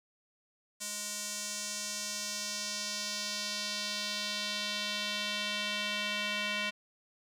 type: tone with band-pass filter sweep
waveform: square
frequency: 207.7 Hz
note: G#3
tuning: in tune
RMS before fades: -36 dBFS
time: 0.8-6.71 s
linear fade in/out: 20 ms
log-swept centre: 7700 to 2700 Hz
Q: 1.8
effects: none